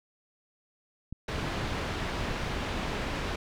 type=clicks; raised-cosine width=5 ms; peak=-25 dBFS; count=9; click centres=1.126 / 1.359 / 1.431 / 1.634 / 1.723 / 2.213 / 2.31 / 2.436 / 2.474 s
type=low-pass noise; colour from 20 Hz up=pink; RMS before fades=-33 dBFS; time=1.28-3.36 s; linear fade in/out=5 ms; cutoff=3500 Hz; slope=12 dB/octave
effects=none